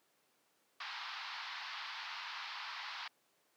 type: band-pass noise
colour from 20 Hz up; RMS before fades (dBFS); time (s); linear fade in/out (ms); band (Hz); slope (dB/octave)
pink; -45; 0.8-3.08; 5; 860 to 4900; 48
effects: pink hiss -74 dBFS RMS until 3.56 s + high-pass 300 Hz 12 dB/octave